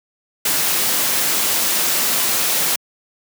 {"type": "noise", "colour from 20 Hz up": "white", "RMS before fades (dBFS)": -18, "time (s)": [0.45, 2.76], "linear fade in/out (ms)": 5, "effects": ["high-pass 150 Hz 12 dB/octave"]}